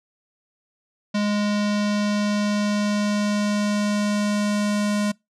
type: tone with low-pass filter sweep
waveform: square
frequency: 207.1 Hz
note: G#3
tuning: 5 cents flat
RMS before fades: -22 dBFS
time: 1.14-5.12 s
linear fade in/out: 10 ms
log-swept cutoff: 5200 to 8400 Hz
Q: 1.4
effects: noise-tail reverb RT60 0.2 s tail -25 dB re dry